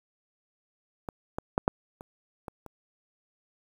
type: clicks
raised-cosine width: 1 ms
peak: -20 / -17 / -10 / -8 / -28 / -23 / -29 dBFS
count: 7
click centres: 1.088 / 1.385 / 1.579 / 1.679 / 2.009 / 2.482 / 2.663 s
effects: 8-bit